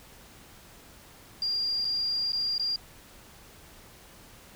sine tone with dropouts, 4791 Hz, D8, 34 cents sharp, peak -26 dBFS, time 1.42-2.76 s, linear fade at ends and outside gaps 2 ms, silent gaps 1.847-1.851 / 2.321-2.331 / 2.581-2.596 s, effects pink hiss -52 dBFS RMS until 4.55 s

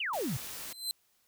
sine exponential sweep, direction down, 3136 to 109.3 Hz, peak -31 dBFS, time 0-0.37 s, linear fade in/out 5 ms
white noise, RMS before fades -42 dBFS, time 0.13-0.73 s, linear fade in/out 5 ms
sawtooth tone with exponential growth, 4079 Hz, C8, 45 cents flat, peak -26 dBFS, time 0.59-0.91 s, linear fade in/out 0 ms, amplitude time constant 68 ms
effects white hiss -71 dBFS RMS until 1.27 s

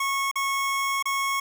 25% pulse tone with dropouts, 1097 Hz, C#6, 18 cents flat, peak -20 dBFS, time 0-1.4 s, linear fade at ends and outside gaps 5 ms, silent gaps 0.314-0.356 / 1.026-1.055 s, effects none

